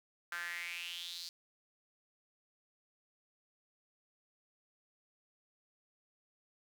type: tone with high-pass filter sweep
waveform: sawtooth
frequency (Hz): 172.9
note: F3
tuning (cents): -17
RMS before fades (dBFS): -43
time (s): 0.32-1.29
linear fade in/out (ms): 2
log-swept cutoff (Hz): 1500 to 4600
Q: 5.7
effects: none